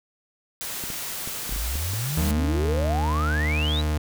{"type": "noise", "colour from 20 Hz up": "white", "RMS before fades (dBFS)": -32, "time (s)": [0.61, 2.31], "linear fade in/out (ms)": 0}
{"type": "clicks", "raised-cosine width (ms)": 3, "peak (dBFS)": -24, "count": 8, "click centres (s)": [0.839, 0.902, 1.275, 1.494, 1.525, 1.562, 1.755, 1.935]}
{"type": "exponential sweep", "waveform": "sine", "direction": "up", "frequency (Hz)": [43, 4043], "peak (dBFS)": -26, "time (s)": [1.5, 3.82], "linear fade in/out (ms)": 20}
{"type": "tone", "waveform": "40% pulse", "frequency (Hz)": 76.2, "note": "D#2", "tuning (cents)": -36, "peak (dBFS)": -21, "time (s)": [2.17, 3.98], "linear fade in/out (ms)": 5}
{"effects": []}